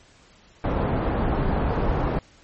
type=low-pass noise; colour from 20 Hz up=pink; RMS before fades=-23 dBFS; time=0.64-2.19 s; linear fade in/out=2 ms; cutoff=1000 Hz; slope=12 dB/octave; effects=pink hiss -54 dBFS RMS until 2.43 s + MP3 32 kbps